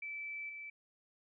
sine tone with level steps, 2317 Hz, D7, 24 cents flat, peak -40 / -44 dBFS, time 0.02-0.7 s, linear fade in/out 5 ms, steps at 0.49 s, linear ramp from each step 5 ms, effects none

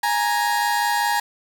30% pulse tone pair together, 830.6 / 935.6 Hz, G#5 / A#5, 0 / +6 cents, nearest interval major second, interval 206 cents, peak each -19 dBFS, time 0.03-1.2 s, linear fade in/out 5 ms, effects none

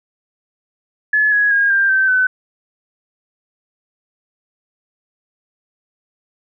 sine tone with pitch steps, 1712 / 1670 / 1629 / 1589.1 / 1550.1 / 1512.1 Hz, A6 / G#6 / G#6 / G6 / G6 / F#6, -48 / +9 / -34 / +23 / -20 / +37 cents, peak -11 dBFS, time 1.13-2.27 s, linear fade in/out 5 ms, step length 190 ms, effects none

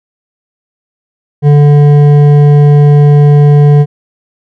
sine tone with hard clipping, 145.9 Hz, D3, 11 cents flat, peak -3 dBFS, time 1.42-3.86 s, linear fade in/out 50 ms, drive 9 dB, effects none

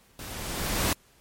pink noise with level ramp, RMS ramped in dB -40 to -24 dBFS, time 0.19-0.93 s, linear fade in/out 2 ms, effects pink hiss -60 dBFS RMS until 1.2 s + MP3 64 kbps

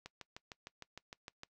click train, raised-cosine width 0.2 ms, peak -29 dBFS, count 10, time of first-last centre 0.06-1.434 s, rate 6.55 Hz, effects noise-tail reverb RT60 0.1 s tail -22 dB re dry

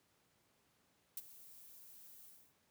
violet noise with ADSR envelope, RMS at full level -41 dBFS, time 1.17-2.54 s, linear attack 4 ms, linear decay 31 ms, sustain -17 dB, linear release 290 ms, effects pink hiss -75 dBFS RMS until 2.7 s + high-pass 100 Hz 12 dB/octave

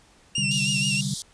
sawtooth tone with vibrato, 2769 Hz, F7, 15 cents flat, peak -20 dBFS, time 0.35-1.01 s, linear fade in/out 5 ms, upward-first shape sine, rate 6.3 Hz, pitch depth 51 cents each way
sine chord, C suspended second, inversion none, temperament equal, 130.81 / 146.83 / 196 Hz, C3 / D3 / G3, 0 / 0 / 0 cents, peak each -31 / -30 / -29 dBFS, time 0.38-1.14 s, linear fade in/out 2 ms
pink high-pass noise, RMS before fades -32 dBFS, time 0.51-1.22 s, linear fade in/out 0 ms, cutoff 3400 Hz, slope 96 dB/octave
effects pink hiss -56 dBFS RMS until 1.33 s + resampled to 22050 Hz

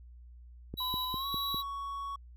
click train, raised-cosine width 3 ms, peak -26 dBFS, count 5, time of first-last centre 0.74-1.545 s, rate 4.97 Hz
square tone with tremolo, 3906 Hz, B7, 20 cents flat, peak -34 dBFS, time 0.77-1.63 s, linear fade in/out 20 ms, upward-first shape square, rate 1.8 Hz, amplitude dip 30%
triangle tone with pitch glide, 1011 to 1115.3 Hz, B5 to C#6, +40 to +10 cents, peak -34 dBFS, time 0.8-2.16 s, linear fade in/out 5 ms, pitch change +170 cents, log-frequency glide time 1.11-1.27 s
effects added 60 Hz sine -49 dBFS peak until 2.36 s

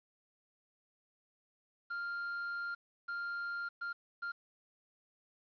triangle tone bursts at uneven times, 1396.9 Hz, F6, in tune, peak -35 dBFS, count 4, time 1.9-2.75 / 3.08-3.69 / 3.81-3.93 / 4.22-4.32 s, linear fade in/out 10 ms, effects resampled to 11025 Hz + 11-bit

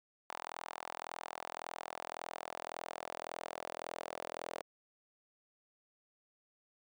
sawtooth tone with high-pass filter sweep, 41.81 Hz, E1, 25 cents sharp, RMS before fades -45 dBFS, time 0.29-4.62 s, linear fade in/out 10 ms, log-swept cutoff 870 to 580 Hz, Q 2.4, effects none

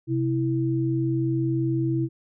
sine tone pair together, 130.25 / 328.2 Hz, C3 / E4, -7 / -8 cents, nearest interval octave + major third, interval 1599 cents, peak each -24 dBFS, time 0.07-2.09 s, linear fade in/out 50 ms, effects none

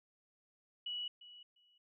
sine tone with echo, 2936 Hz, F#7, 14 cents flat, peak -38 dBFS, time 0.86-1.08 s, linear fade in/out 5 ms, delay 350 ms, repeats 2, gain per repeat -15 dB, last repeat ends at 1.78 s, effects none

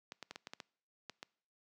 clicks, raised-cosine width 0.2 ms, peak -27 dBFS, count 9, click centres 0.121 / 0.227 / 0.31 / 0.359 / 0.471 / 0.535 / 0.602 / 1.097 / 1.229 s, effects noise-tail reverb RT60 0.6 s tail -25 dB re dry + high-pass 150 Hz 12 dB/octave

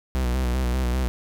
45% pulse tone with vibrato, 62.7 Hz, B1, 27 cents sharp, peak -21 dBFS, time 0.15-1.08 s, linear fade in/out 0 ms, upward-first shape square, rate 5.1 Hz, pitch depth 50 cents each way, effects none

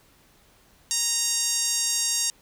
5% pulse tone with band-pass filter, 932.3 Hz, A#5, in tune, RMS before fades -25 dBFS, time 0.91-2.3 s, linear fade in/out 0 ms, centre 6600 Hz, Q 1.6, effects pink hiss -58 dBFS RMS until 2.41 s

